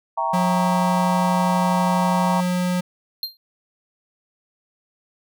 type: chord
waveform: sine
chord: E diminished seventh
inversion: none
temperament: equal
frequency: 659.3 / 784 / 932.3 / 1108.7 Hz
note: E5 / G5 / Bb5 / Db6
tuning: 0 / 0 / 0 / 0 cents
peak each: -28 / -27 / -22 / -28 dBFS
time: 0.17-2.41 s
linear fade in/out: 10 ms
type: tone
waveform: square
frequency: 180 Hz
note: F#3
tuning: 47 cents flat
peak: -20 dBFS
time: 0.33-2.81 s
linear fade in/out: 10 ms
type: tone with exponential decay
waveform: square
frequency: 4186 Hz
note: C8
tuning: in tune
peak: -21 dBFS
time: 3.23-3.37 s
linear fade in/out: 1 ms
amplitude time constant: 30 ms
effects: none